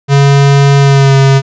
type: tone with pitch glide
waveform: square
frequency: 140 to 136.09 Hz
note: C#3 to C#3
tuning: +18 to -32 cents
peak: -4 dBFS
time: 0.08-1.42 s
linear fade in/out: 50 ms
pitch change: -50 cents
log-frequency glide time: 0.78-1.16 s
effects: resampled to 16000 Hz